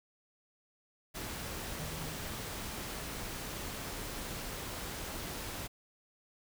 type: tone in noise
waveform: sine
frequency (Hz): 157.7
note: D#3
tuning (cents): +24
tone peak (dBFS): -45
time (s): 1.78-2.18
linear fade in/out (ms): 20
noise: pink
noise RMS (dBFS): -41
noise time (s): 1.14-5.68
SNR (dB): -7
effects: none